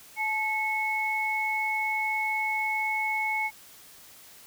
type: tone pair together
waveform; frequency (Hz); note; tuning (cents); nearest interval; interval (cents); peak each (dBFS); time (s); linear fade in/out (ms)
sine; 866 / 2196; A5 / C#7; -28 / -17; octave + major third; 1611; -30 / -27; 0.16-3.51; 50
effects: white hiss -51 dBFS RMS until 4.46 s